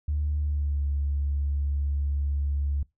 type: tone with pitch glide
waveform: sine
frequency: 74.1 to 71.12 Hz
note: D2 to C#2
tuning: +16 to +45 cents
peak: -23 dBFS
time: 0.08-2.83 s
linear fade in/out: 5 ms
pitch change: -71 cents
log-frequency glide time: 0.4-0.83 s
effects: noise-tail reverb RT60 0.2 s tail -24 dB re dry + tanh soft clip ceiling -19 dBFS